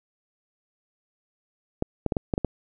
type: clicks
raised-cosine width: 2 ms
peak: -10 dBFS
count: 7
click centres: 1.824 / 2.063 / 2.122 / 2.168 / 2.338 / 2.379 / 2.447 s
effects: none